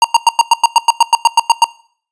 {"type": "tone bursts", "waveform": "square", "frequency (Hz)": 932.3, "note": "A#5", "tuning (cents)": 0, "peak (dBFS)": -4, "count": 14, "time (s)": [0.02, 1.643], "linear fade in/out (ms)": 2, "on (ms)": 24, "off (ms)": 99, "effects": ["noise-tail reverb RT60 0.5 s tail -21 dB re dry", "resampled to 22050 Hz"]}